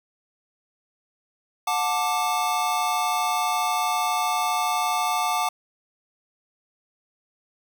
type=chord; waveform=square; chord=D major; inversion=first; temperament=equal with one note detuned; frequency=727.7 / 880 / 1174.7 Hz; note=F#5 / A5 / D6; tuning=-29 / 0 / 0 cents; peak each=-27 dBFS; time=1.67-5.49 s; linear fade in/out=5 ms; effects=none